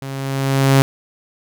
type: tone with level ramp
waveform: sawtooth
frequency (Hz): 135.8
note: C#3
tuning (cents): -35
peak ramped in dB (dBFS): -23 to -4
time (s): 0.02-0.82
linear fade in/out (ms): 0
effects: none